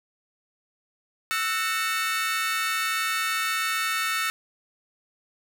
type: chord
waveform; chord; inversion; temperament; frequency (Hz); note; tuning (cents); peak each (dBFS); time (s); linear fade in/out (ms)
30% pulse; F# dominant seventh; third; equal with one note detuned; 1318.5 / 1480 / 1826.3 / 2217; E6 / F#6 / A#6 / C#7; 0 / 0 / -36 / 0; -25 / -31 / -27 / -29; 1.31-4.3; 0
effects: none